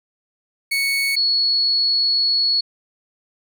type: tone pair in turn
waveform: 30% pulse / sine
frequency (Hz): 2217 / 4374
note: C#7 / C#8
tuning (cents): 0 / -24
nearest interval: octave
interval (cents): 1176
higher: second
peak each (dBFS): -15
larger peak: neither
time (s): 0.71-1.16 / 1.16-2.61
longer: second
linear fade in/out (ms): 10
effects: none